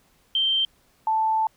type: tone pair in turn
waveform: sine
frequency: 3136 / 880 Hz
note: G7 / A5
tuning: 0 / 0 cents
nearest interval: octave + minor seventh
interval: 2200 cents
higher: first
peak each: -19 dBFS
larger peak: neither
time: 0.35-0.65 / 1.07-1.47 s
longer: second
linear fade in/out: 2 ms
effects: pink hiss -62 dBFS RMS until 1.56 s